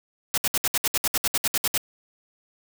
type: noise bursts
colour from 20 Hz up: white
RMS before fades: -23 dBFS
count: 15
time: 0.34-1.777 s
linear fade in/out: 0 ms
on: 37 ms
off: 63 ms
effects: none